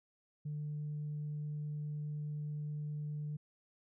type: tone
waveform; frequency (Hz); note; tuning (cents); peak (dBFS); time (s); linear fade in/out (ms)
sine; 149.2; D3; +28; -36; 0.45-3.37; 10
effects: tanh soft clip ceiling -34 dBFS